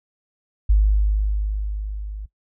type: tone with level ramp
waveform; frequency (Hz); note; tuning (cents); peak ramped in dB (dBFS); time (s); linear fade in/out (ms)
sine; 51.5; G#1; -14; -11 to -29; 0.69-2.26; 10
effects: noise-tail reverb RT60 0.1 s tail -18 dB re dry